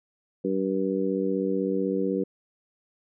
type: harmonic tone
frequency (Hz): 95.9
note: G2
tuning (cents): -37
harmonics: 2 / 3 / 4 / 5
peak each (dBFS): -29 / -29 / -29 / -29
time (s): 0.44-2.24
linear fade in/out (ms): 10
effects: none